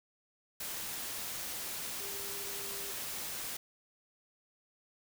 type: tone in noise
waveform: sine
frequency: 399.3 Hz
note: G4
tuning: 32 cents sharp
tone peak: -49 dBFS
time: 2-2.92 s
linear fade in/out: 5 ms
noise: white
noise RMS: -40 dBFS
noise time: 0.6-3.57 s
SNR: -12 dB
effects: none